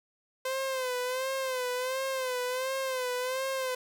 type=tone with vibrato; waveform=sawtooth; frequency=515 Hz; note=C5; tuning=28 cents flat; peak=-26 dBFS; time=0.45-3.75 s; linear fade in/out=5 ms; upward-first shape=sine; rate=1.4 Hz; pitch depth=66 cents each way; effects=none